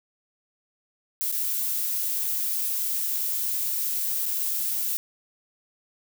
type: noise with dropouts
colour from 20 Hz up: violet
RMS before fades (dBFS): -27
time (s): 1.21-4.97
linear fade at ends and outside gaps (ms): 0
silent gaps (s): 1.316-1.324 / 4.256-4.262
effects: none